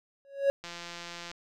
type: tone with exponential growth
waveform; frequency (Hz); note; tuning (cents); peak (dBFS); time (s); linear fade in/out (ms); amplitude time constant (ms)
triangle; 554.4; C#5; 0; -16; 0.25-0.5; 0; 54
type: click train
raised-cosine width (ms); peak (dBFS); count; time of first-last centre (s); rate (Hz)
0.2; -24; 117; 0.64-1.314; 172
effects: none